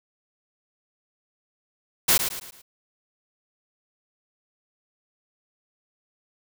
white noise with echo, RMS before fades -18 dBFS, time 2.08-2.18 s, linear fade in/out 10 ms, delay 110 ms, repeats 4, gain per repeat -8 dB, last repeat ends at 2.62 s, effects none

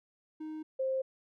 triangle / sine tone pair in turn, 311.2 / 527.6 Hz, D#4 / C5, 0 / +14 cents, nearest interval major sixth, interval 914 cents, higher second, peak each -36 / -29 dBFS, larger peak second, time 0.4-0.63 / 0.79-1.02 s, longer neither, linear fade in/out 10 ms, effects none

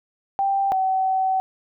sine tone pair in turn, 786 / 759.7 Hz, G5 / F#5, +4 / +46 cents, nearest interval minor second, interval 58 cents, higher first, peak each -18 dBFS, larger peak neither, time 0.39-0.72 / 0.72-1.4 s, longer second, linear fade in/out 0 ms, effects none

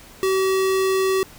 square tone, 381.5 Hz, G4, 47 cents flat, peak -18 dBFS, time 0.23-1.23 s, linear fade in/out 0 ms, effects pink hiss -45 dBFS RMS until 1.38 s

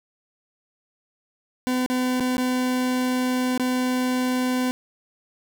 40% pulse tone with dropouts, 253.1 Hz, B3, 43 cents sharp, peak -20 dBFS, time 1.67-4.71 s, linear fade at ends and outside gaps 0 ms, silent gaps 1.862-1.9 / 2.198-2.205 / 2.369-2.381 / 3.577-3.597 s, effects none

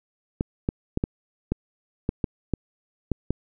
clicks, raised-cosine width 3 ms, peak -10 dBFS, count 10, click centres 0.409 / 0.689 / 0.974 / 1.039 / 1.52 / 2.091 / 2.242 / 2.537 / 3.117 / 3.306 s, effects none

